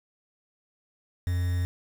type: tone with quantisation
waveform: triangle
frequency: 88.8 Hz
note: F2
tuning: 29 cents sharp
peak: -22 dBFS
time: 1.27-1.65 s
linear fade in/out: 0 ms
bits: 7
effects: none